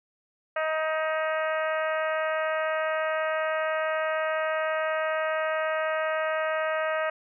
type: harmonic tone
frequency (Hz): 314.7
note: D#4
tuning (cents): +20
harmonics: 2 / 3 / 4 / 5 / 6 / 7 / 8 / 9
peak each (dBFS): -27 / -38 / -32 / -34 / -35 / -42 / -42 / -46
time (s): 0.56-7.1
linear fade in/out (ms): 5
effects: none